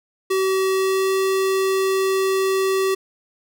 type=tone with pitch glide; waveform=square; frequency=381.1 to 383.5 Hz; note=G4 to G4; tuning=-49 to -38 cents; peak=-18 dBFS; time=0.3-2.95 s; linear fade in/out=10 ms; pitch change=+11 cents; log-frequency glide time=0.72-1.14 s; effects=none